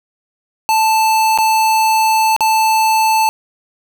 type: tone with dropouts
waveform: square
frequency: 880 Hz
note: A5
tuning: in tune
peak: -11 dBFS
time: 0.69-3.29 s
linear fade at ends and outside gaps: 0 ms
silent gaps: 1.376-1.386 / 2.364-2.407 s
effects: none